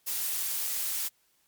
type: noise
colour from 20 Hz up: blue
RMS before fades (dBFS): -31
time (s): 0.06-1.09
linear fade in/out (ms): 20
effects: white hiss -69 dBFS RMS until 1.47 s + MP3 96 kbps